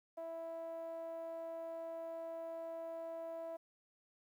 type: tone with low-pass filter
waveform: 5% pulse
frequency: 329.6 Hz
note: E4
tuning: in tune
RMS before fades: -45 dBFS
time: 0.17-3.57 s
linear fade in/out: 10 ms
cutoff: 710 Hz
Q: 7.8
effects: 12-bit